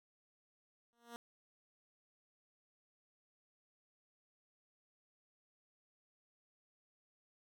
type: tone with exponential growth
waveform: 10% pulse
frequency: 235.6 Hz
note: A#3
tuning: 19 cents sharp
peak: -36 dBFS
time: 0.93-1.16 s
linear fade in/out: 0 ms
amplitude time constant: 50 ms
effects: none